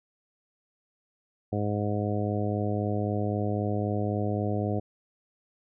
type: harmonic tone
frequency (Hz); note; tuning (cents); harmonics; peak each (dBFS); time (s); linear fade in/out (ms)
103.83; G#2; 0; 1 / 2 / 3 / 4 / 5 / 6 / 7; -29 / -32 / -34 / -35 / -36 / -37 / -37; 1.52-4.8; 10
effects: none